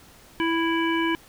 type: harmonic tone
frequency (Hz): 330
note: E4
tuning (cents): +2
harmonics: 1 / 3 / 5 / 7 / 9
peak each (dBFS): -23 / -28 / -30 / -31 / -33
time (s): 0.4-1.15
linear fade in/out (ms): 0
effects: pink hiss -51 dBFS RMS until 1.28 s